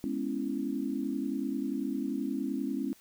sine chord, C# minor seventh, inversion second, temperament equal, 207.7 / 246.9 / 277.2 / 329.6 Hz, G#3 / B3 / C#4 / E4, 0 / 0 / 0 / 0 cents, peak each -37 / -36 / -33 / -38 dBFS, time 0.04-2.93 s, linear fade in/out 0 ms, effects white hiss -60 dBFS RMS until 3 s

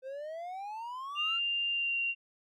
triangle exponential sweep, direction up, 513 to 1396.9 Hz, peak -36 dBFS, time 0.02-1.4 s, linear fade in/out 50 ms
sine tone with pitch glide, 2794 to 2762 Hz, F7 to F7, 0 to -20 cents, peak -29 dBFS, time 1.15-2.15 s, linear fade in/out 50 ms, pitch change -20 cents, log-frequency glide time 1.7-1.97 s
effects none

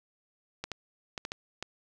clicks, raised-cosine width 0.2 ms, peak -18 dBFS, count 6, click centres 0.64 / 0.717 / 1.178 / 1.251 / 1.319 / 1.626 s, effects none

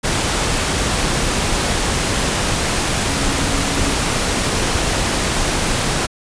sine tone in noise, 277.4 Hz, C#4, 1 cent sharp, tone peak -26 dBFS, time 3.07-3.96 s, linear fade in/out 20 ms, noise pink, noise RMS -18 dBFS, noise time 0.03-6.07 s, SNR -11 dB, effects resampled to 22050 Hz

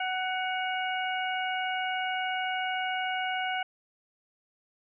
harmonic tone with a mistuned harmonic, 745 Hz, F#5, 12 cents sharp, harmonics 1 / 2 / 3 / 4, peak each -31 / -34 / -36 / -37 dBFS, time 0-3.63 s, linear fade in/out 5 ms, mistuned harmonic 4, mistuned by -66 cents, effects none

